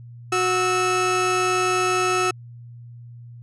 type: tone pair together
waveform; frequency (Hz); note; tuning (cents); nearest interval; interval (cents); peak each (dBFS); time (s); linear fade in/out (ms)
30% pulse; 366.5 / 1305; F#4 / E6; -16 / -18; octave + minor seventh; 2198; -19; 0.32-2.31; 5
effects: added 119 Hz sine -38 dBFS peak until 3.42 s + resampled to 24000 Hz